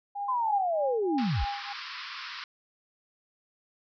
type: tone with tremolo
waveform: sine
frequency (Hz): 810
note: G#5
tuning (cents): -43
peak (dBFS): -29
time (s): 0.15-1.73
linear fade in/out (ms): 10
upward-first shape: triangle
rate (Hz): 3.2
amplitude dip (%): 100
type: linear sweep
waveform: sine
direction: down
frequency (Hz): 1046.5 to 36.8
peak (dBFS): -25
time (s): 0.28-1.45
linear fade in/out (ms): 10
type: band-pass noise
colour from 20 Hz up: pink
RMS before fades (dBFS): -40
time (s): 1.18-2.44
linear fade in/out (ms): 2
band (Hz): 1000 to 5300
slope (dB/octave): 96
effects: none